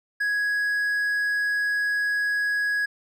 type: tone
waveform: triangle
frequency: 1665 Hz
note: G#6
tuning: 4 cents sharp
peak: -20 dBFS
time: 0.2-2.86 s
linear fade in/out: 10 ms
effects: none